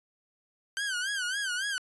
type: tone with vibrato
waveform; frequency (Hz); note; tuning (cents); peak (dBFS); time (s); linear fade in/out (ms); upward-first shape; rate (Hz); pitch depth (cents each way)
sawtooth; 1546; G6; -24; -26; 0.77-1.78; 0; sine; 3.6; 130
effects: resampled to 24000 Hz